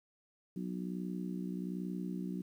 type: harmonic tone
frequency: 61.2 Hz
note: B1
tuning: 15 cents flat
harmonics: 3 / 4 / 5 / 6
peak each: -38 / -44 / -44 / -49 dBFS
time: 0.56-2.42 s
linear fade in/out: 5 ms
effects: 11-bit